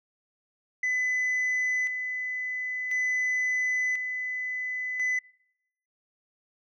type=tone with tremolo; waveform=sine; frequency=2007 Hz; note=B6; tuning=27 cents sharp; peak=-22 dBFS; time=0.83-5.19 s; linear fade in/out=5 ms; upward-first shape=square; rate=0.48 Hz; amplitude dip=55%; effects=noise-tail reverb RT60 0.8 s tail -26 dB re dry + tanh soft clip ceiling -23 dBFS